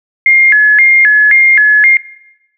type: tone with vibrato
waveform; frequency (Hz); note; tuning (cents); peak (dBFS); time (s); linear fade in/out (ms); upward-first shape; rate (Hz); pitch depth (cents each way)
sine; 1900; A#6; +33; -3; 0.26-1.97; 2; square; 1.9; 190
effects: noise-tail reverb RT60 0.9 s tail -19 dB re dry